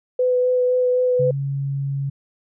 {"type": "tone with vibrato", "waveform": "sine", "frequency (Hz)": 501, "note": "B4", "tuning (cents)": 25, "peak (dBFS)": -15, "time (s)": [0.19, 1.31], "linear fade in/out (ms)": 5, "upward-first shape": "sine", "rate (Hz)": 3.9, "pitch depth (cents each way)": 11}
{"type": "tone", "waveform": "sine", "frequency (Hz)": 138.59, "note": "C#3", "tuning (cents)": 0, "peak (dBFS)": -21, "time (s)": [1.19, 2.1], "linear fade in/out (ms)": 10}
{"effects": []}